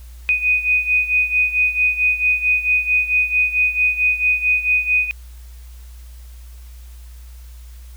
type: beating tone pair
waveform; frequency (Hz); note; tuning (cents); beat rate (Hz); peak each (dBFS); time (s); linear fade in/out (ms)
sine; 2489 / 2493.5; D#7 / D#7; 0 / +3; 4.5; -16 / -20; 0.29-5.11; 0
effects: added 60 Hz sine -35 dBFS peak until 7.96 s + white hiss -51 dBFS RMS until 7.96 s